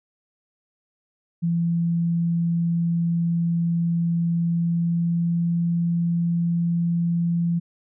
sine tone with pitch glide, 169.1 to 170.28 Hz, E3 to F3, +44 to -44 cents, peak -19 dBFS, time 1.42-7.6 s, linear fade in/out 20 ms, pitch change +12 cents, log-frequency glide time 4.41-5.63 s, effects none

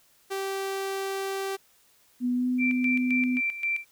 sawtooth tone, 389.1 Hz, G4, 13 cents flat, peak -25 dBFS, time 0.3-1.57 s, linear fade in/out 20 ms
sine tone with pitch glide, 246.9 to 251.2 Hz, B3 to B3, 0 to +30 cents, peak -23 dBFS, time 2.2-3.41 s, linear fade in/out 50 ms, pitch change +30 cents, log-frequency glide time 2.34-2.47 s
sine tone with tremolo, 2349 Hz, D7, in tune, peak -24 dBFS, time 2.58-3.85 s, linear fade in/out 50 ms, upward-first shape square, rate 3.8 Hz, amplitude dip 70%
effects white hiss -62 dBFS RMS until 3.91 s

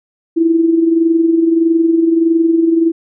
sine tone with amplitude modulation, 330 Hz, E4, 2 cents sharp, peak -6 dBFS, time 0.36-2.92 s, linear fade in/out 20 ms, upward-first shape sine, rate 21.6 Hz, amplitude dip 55%, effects none

